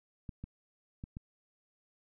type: clicks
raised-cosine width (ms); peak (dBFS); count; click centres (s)
5; -29; 4; 0.292 / 0.44 / 1.039 / 1.169
effects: none